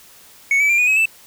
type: tone with pitch steps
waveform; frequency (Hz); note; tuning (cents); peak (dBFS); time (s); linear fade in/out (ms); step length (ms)
triangle; 2217 / 2297 / 2379 / 2464 / 2553 / 2644; C#7 / D7 / D7 / D#7 / D#7 / E7; 0 / -39 / +22 / -17 / +44 / +5; -11; 0.51-1.056; 2; 91
effects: white hiss -46 dBFS RMS until 1.26 s